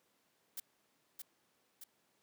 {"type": "noise with echo", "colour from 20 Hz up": "blue", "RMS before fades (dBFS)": -42, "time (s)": [0.57, 0.6], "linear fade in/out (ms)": 5, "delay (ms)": 620, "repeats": 2, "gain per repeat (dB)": -4, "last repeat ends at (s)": 1.84, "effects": ["pink hiss -75 dBFS RMS until 2.22 s", "high-pass 200 Hz 12 dB/octave"]}